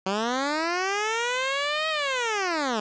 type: linear two-way sweep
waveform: 10% pulse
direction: up then down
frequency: 185 to 638 to 204 Hz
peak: -16 dBFS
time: 0.06-2.8 s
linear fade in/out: 5 ms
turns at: 1.89 s
effects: resampled to 16000 Hz + 7-bit